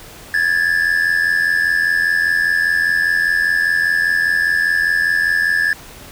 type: tone pair together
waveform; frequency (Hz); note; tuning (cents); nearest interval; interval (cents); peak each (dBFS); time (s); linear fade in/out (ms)
triangle; 1661 / 1746; G#6 / A6; 0 / -14; minor second; 86; -15 / -14; 0.34-5.73; 2
effects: pink hiss -38 dBFS RMS until 6.11 s